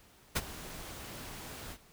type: noise with ADSR envelope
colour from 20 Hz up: pink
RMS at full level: -28 dBFS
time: 0.35-1.78 s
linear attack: 17 ms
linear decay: 36 ms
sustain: -17 dB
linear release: 63 ms
effects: pink hiss -61 dBFS RMS until 1.92 s